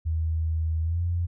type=tone with pitch glide; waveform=sine; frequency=80.3 to 86.56 Hz; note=E2 to F2; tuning=-45 to -15 cents; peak=-23 dBFS; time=0.05-1.27 s; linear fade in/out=20 ms; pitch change=+130 cents; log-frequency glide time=0.82-1.01 s; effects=none